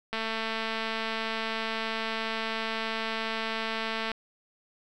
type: click train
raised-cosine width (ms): 0.3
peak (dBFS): -16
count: 890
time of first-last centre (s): 0.13-4.117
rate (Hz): 223
effects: none